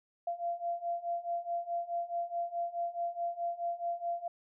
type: beating tone pair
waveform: sine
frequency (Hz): 686 / 690.7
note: F5 / F5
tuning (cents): -31 / -19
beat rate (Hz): 4.7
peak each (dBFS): -37 / -35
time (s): 0.27-4.28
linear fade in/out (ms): 5
effects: none